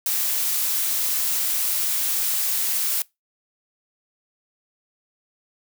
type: noise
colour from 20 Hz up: blue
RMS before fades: -23 dBFS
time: 0.06-3.02 s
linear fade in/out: 2 ms
effects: noise-tail reverb RT60 0.2 s tail -23 dB re dry